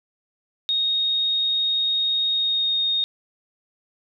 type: tone with pitch glide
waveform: sine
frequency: 3729 to 3705 Hz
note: A#7 to A#7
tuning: 0 to -11 cents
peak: -19 dBFS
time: 0.69-3.04 s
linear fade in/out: 0 ms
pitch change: -11 cents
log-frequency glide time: 2.3-2.81 s
effects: none